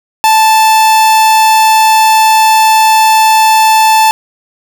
45% pulse tone, 878 Hz, A5, 4 cents flat, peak -4 dBFS, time 0.24-4.11 s, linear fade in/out 0 ms, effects none

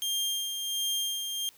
sawtooth tone with tremolo, 3200 Hz, G7, 35 cents sharp, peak -24 dBFS, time 0.02-1.49 s, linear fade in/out 0 ms, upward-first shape sine, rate 1.4 Hz, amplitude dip 45%, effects white hiss -58 dBFS RMS until 1.57 s

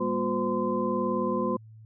sine tone cluster, 200.3 / 238.8 / 357.8 / 512 / 1029 Hz, G3 / A#3 / F4 / C5 / C6, +38 / +42 / +42 / -38 / -29 cents, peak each -31 dBFS, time 0-1.57 s, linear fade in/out 10 ms, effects added 110 Hz sine -46 dBFS peak until 1.85 s

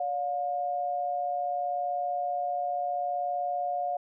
sine tone pair together, 573.3 / 714 Hz, D5 / F5, -42 / +38 cents, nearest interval major third, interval 380 cents, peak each -35 / -28 dBFS, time 0-3.97 s, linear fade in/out 5 ms, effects none

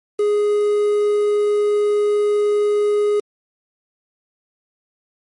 triangle tone with quantisation, 415.3 Hz, G#4, in tune, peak -12 dBFS, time 0.19-3.2 s, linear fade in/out 5 ms, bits 6, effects MP3 48 kbps

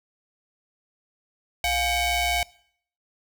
sawtooth ring-modulated tone, 766 Hz, G5, 40 cents flat, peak -15 dBFS, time 1.64-2.43 s, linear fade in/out 2 ms, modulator 1470 Hz, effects noise-tail reverb RT60 0.6 s tail -22 dB re dry

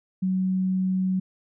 sine tone, 187 Hz, F#3, 19 cents sharp, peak -21 dBFS, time 0.22-1.2 s, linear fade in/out 10 ms, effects none

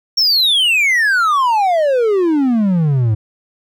triangle exponential sweep, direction down, 5588 to 103.83 Hz, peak -9 dBFS, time 0.17-3.15 s, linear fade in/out 10 ms, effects none

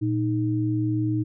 sine tone pair together, 116.45 / 311.1 Hz, A#2 / D#4, -1 / 0 cents, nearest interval octave + perfect fourth, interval 1701 cents, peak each -24 dBFS, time 0.01-1.24 s, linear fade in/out 20 ms, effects none

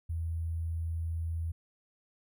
sine tone with sample-and-hold, 82.41 Hz, E2, in tune, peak -31 dBFS, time 0.09-1.52 s, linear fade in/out 10 ms, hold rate 11025 Hz, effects none

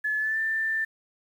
sine tone with pitch glide, 1718 to 1778.6 Hz, A6 to A6, -42 to +18 cents, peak -24 dBFS, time 0.04-0.85 s, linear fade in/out 10 ms, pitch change +60 cents, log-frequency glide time 0.18-0.39 s, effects 9-bit

